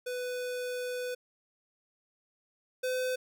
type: tone pair in turn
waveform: square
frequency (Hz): 497.4 / 509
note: B4 / C5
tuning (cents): +12 / -48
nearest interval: unison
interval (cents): 40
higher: second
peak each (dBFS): -34 / -30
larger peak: second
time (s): 0.06-1.15 / 2.83-3.16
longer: first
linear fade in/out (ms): 10
effects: none